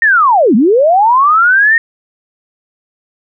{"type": "linear two-way sweep", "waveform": "sine", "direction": "down then up", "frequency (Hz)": [1864.7, 196, 1864.7], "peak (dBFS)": -5, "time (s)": [0.02, 1.78], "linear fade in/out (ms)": 2, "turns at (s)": 0.55, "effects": []}